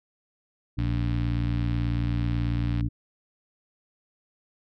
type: harmonic tone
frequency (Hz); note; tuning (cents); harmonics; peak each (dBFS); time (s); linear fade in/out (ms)
58.27; A#1; 0; 1 / 2 / 3 / 4 / 5; -28 / -26 / -35 / -38 / -33; 0.77-2.89; 20
type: click train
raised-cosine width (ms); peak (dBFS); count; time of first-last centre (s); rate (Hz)
0.3; -25; 179; 0.79-2.808; 88.2
effects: none